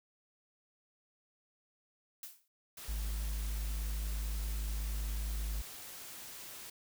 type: noise with exponential decay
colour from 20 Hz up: blue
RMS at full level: -42 dBFS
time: 2.23-2.48 s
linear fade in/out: 2 ms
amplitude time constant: 53 ms
type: noise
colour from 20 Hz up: white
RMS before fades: -48 dBFS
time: 2.77-6.7 s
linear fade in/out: 5 ms
type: tone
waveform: triangle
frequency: 52.4 Hz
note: G#1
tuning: 16 cents sharp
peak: -32 dBFS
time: 2.88-5.62 s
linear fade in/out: 10 ms
effects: none